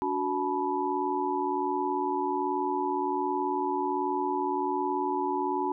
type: tone cluster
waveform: sine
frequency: 288.1 / 369.4 / 863 / 981 Hz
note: D4 / F#4 / A5 / B5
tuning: -33 / -3 / -34 / -12 cents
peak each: -33 / -31 / -31 / -32 dBFS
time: 0.02-5.72 s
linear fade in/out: 0 ms
effects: none